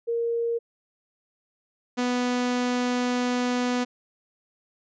sine / sawtooth tone pair in turn, 466.2 / 247 Hz, A#4 / B3, 0 / 0 cents, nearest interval major seventh, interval 1100 cents, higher first, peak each -23 / -19 dBFS, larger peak second, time 0.07-0.59 / 1.97-3.85 s, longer second, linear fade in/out 20 ms, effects resampled to 16000 Hz

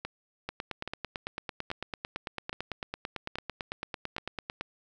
two click trains, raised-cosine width 0.3 ms, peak -18 / -19 dBFS, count 38 / 6, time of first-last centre 0.49-4.61 / 0.05-4.182 s, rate 8.98 / 1.21 Hz, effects none

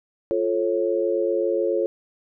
sine chord, F augmented, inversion none, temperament just, 349.2 / 436.5 / 545.7 Hz, F4 / A4 / C#5, 0 / -14 / -27 cents, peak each -24 dBFS, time 0.31-1.86 s, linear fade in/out 0 ms, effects none

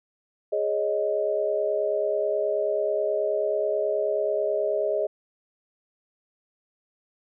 sine chord, Ab suspended fourth, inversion none, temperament just, 415.3 / 553.7 / 623 Hz, Ab4 / Db5 / Eb5, 0 / -2 / +2 cents, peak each -27 / -29 / -25 dBFS, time 0.52-5.07 s, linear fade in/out 10 ms, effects none

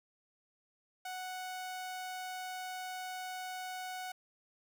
sawtooth tone, 740 Hz, F#5, in tune, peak -36 dBFS, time 1.05-4.12 s, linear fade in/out 5 ms, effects none

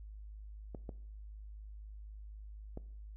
clicks, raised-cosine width 2 ms, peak -30 dBFS, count 3, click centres 0.748 / 0.892 / 2.774 s, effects noise-tail reverb RT60 0.6 s tail -19 dB re dry + added 52 Hz sine -46 dBFS peak until 3.16 s

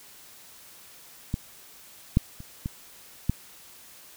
clicks, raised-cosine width 5 ms, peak -14 / -6 / -28 / -17 / -10 dBFS, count 5, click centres 1.341 / 2.171 / 2.404 / 2.659 / 3.296 s, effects white hiss -50 dBFS RMS until 4.16 s

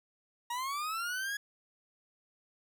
40% pulse linear sweep, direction up, 938 to 1680 Hz, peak -33 dBFS, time 0.5-1.37 s, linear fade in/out 5 ms, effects none

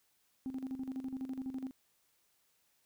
sine tone with tremolo, 262.5 Hz, C4, 6 cents sharp, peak -34 dBFS, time 0.46-1.71 s, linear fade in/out 0 ms, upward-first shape square, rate 12 Hz, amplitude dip 70%, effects tanh soft clip ceiling -33 dBFS + white hiss -74 dBFS RMS until 2.85 s

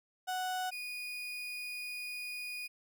35% pulse tone pair in turn, 740 / 2464 Hz, F#5 / D#7, 0 / -17 cents, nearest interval octave + major sixth, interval 2083 cents, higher second, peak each -32 / -37 dBFS, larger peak first, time 0.27-0.71 / 0.71-2.68 s, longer second, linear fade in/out 20 ms, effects none

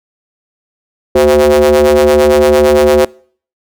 square ring-modulated tone, 73.6 Hz, D2, 4 cents sharp, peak -3 dBFS, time 1.15-3.05 s, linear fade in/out 5 ms, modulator 446 Hz, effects noise-tail reverb RT60 0.5 s tail -25 dB re dry

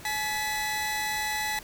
sawtooth tone pair together, 852 / 1975.5 Hz, G#5 / B6, +44 / 0 cents, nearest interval octave + minor third, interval 1456 cents, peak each -27 dBFS, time 0.05-1.59 s, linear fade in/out 2 ms, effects pink hiss -46 dBFS RMS until 1.63 s

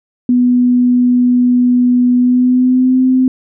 sine tone with pitch glide, 246.9 to 257.7 Hz, B3 to C4, 0 to -26 cents, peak -7 dBFS, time 0.29-3.28 s, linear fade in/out 2 ms, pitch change +74 cents, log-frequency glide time 2.16-3 s, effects none

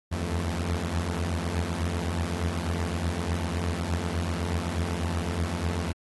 sawtooth tone cluster, 79.3 / 84 / 87.4 / 219.7 Hz, D#2 / E2 / F2 / A3, +33 / +33 / +2 / -2 cents, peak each -29 / -32 / -25 / -33 dBFS, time 0.11-5.93 s, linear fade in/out 20 ms, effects AAC 32 kbps

